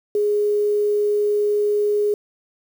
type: tone with quantisation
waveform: sine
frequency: 415.3 Hz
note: G#4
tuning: in tune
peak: -16 dBFS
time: 0.15-2.14 s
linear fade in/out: 2 ms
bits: 7
effects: none